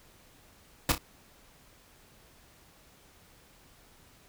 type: noise with echo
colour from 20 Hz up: pink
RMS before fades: -24 dBFS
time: 0.89-0.92 s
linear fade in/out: 2 ms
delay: 30 ms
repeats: 2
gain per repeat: -9 dB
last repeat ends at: 0.98 s
effects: pink hiss -59 dBFS RMS until 4.28 s